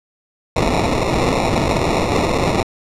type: noise with sample-and-hold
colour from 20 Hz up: blue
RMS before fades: -17 dBFS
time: 0.56-2.63 s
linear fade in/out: 5 ms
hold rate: 1575 Hz
effects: low-pass 7000 Hz 12 dB/octave